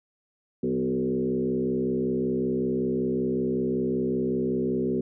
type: tone with frequency modulation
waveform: sine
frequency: 311.1 Hz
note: D#4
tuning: in tune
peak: -23 dBFS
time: 0.63-5.01 s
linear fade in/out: 5 ms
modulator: 65.3 Hz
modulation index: 2
effects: none